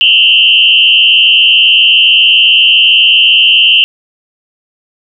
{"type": "tone with frequency modulation", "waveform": "sine", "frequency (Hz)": 2916, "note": "F#7", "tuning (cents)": -26, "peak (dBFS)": -3, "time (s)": [0.01, 3.84], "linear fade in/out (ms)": 0, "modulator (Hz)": 87.4, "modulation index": 2.5, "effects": []}